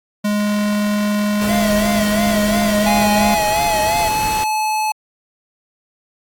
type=tone; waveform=square; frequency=207.7 Hz; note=G#3; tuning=in tune; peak=-16 dBFS; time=0.24-3.35 s; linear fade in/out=10 ms
type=noise; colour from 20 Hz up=pink; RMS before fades=-26 dBFS; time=1.41-4.44 s; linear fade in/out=2 ms
type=tone with vibrato; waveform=square; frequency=659.3 Hz; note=E5; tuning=in tune; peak=-20 dBFS; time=1.48-4.09 s; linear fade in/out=20 ms; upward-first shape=sine; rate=2.9 Hz; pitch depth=99 cents each way
type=tone with pitch glide; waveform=square; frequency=830 to 861.3 Hz; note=G#5 to A5; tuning=-1 to -37 cents; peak=-17 dBFS; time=2.86-4.92 s; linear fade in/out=5 ms; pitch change=+64 cents; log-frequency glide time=3.1-4.25 s
effects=AAC 64 kbps